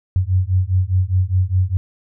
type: beating tone pair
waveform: sine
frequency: 90.4 / 95.3 Hz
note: F#2 / G2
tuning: -40 / -48 cents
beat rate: 4.9 Hz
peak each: -17 / -17 dBFS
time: 0.16-1.77 s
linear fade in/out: 0 ms
effects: none